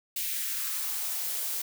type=noise with high-pass filter sweep; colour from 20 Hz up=blue; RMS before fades=-32 dBFS; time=0.16-1.62 s; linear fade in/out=5 ms; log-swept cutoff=2600 to 310 Hz; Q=1.8; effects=none